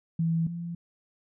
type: tone pair in turn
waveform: sine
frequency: 164.81 / 170.52 Hz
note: E3 / F3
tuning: 0 / -41 cents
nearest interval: minor second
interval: 59 cents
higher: second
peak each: -23 / -32 dBFS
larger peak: first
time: 0.19-0.47 / 0.47-0.75 s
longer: neither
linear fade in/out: 5 ms
effects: none